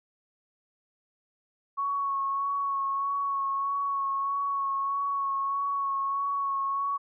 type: tone with vibrato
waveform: sine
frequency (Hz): 1108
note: C#6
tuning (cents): -1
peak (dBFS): -26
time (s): 1.77-6.98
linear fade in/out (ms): 20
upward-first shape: sine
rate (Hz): 1.6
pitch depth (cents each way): 20
effects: none